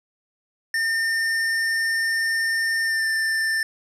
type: tone with pitch glide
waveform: square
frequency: 1811 to 1784 Hz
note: A6 to A6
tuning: +49 to +23 cents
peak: -21 dBFS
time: 0.74-3.63 s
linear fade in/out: 2 ms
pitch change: -26 cents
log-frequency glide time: 2.84-3.07 s
effects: low-pass 10000 Hz 12 dB/octave + 10-bit